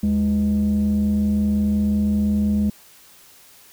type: tone pair together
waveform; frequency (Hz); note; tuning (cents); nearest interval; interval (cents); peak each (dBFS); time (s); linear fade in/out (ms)
sine; 77.8 / 207.7; D#2 / G#3; 0 / 0; octave + perfect fourth; 1700; -22 / -15; 0.03-2.7; 5
effects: tanh soft clip ceiling -14 dBFS + white hiss -49 dBFS RMS until 3.72 s